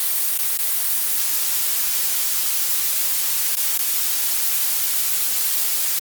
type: noise with dropouts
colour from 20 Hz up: blue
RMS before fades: -20 dBFS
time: 0-5.99 s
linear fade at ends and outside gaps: 2 ms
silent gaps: 0.377-0.388 / 0.574-0.588 / 3.554-3.568 / 3.777-3.79 s
effects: Opus 32 kbps